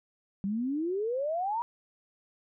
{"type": "exponential sweep", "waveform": "sine", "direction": "up", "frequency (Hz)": [190, 970], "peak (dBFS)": -28, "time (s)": [0.44, 1.62], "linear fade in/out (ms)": 0, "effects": []}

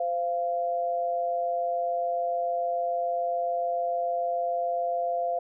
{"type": "tone pair together", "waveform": "sine", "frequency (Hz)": [516.9, 690], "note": ["C5", "F5"], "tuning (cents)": [-21, -21], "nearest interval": "perfect fourth", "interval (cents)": 500, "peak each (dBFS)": [-31, -26], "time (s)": [0, 5.39], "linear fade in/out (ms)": 5, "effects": []}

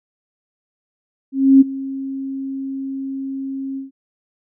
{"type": "tone with ADSR envelope", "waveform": "sine", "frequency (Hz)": 270, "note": "C#4", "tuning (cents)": -45, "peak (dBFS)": -4, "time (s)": [1.32, 3.91], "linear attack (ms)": 290, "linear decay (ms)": 18, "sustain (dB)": -19, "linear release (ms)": 140, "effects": []}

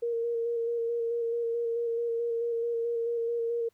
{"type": "tone with vibrato", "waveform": "sine", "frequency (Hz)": 466.2, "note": "A#4", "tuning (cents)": 0, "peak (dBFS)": -27, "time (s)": [0.02, 3.69], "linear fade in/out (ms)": 10, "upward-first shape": "square", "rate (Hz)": 4.6, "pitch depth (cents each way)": 17, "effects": ["pink hiss -72 dBFS RMS until 3.73 s"]}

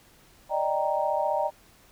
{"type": "chord", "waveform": "sine", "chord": "Eb major seventh", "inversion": "third", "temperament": "equal", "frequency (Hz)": [587.3, 622.3, 784, 932.3], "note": ["D5", "Eb5", "G5", "Bb5"], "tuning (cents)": [0, 0, 0, 0], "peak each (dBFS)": -29, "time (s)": [0.49, 1.51], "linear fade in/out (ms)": 50, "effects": ["pink hiss -57 dBFS RMS until 1.91 s"]}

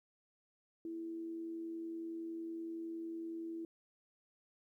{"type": "tone with amplitude modulation", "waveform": "sine", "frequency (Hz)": 330.4, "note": "E4", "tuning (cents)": 4, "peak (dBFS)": -39, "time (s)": [0.85, 3.65], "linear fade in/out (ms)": 2, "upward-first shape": "sine", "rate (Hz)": 90.8, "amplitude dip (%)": 30, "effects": ["13-bit"]}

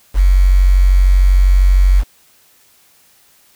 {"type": "tone with quantisation", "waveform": "sine", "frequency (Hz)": 46.42, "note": "F#1", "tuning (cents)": 6, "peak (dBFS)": -6, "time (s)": [0.14, 2.04], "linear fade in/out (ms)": 50, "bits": 5, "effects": ["white hiss -51 dBFS RMS until 3.55 s"]}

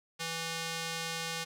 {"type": "tone with band-pass filter", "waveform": "square", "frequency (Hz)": 164.81, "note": "E3", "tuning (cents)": 0, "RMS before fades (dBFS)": -37, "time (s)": [0.19, 1.45], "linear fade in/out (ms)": 20, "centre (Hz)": 4600, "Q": 0.62, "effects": []}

